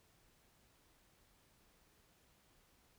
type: silence
effects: pink hiss -71 dBFS RMS until 2.98 s